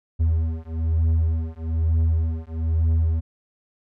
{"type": "beating tone pair", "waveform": "triangle", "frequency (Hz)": [80.4, 81.5], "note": ["E2", "E2"], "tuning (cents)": [-43, -19], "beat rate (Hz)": 1.1, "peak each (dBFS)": -20, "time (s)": [0.19, 3.21], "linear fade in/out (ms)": 20, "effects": []}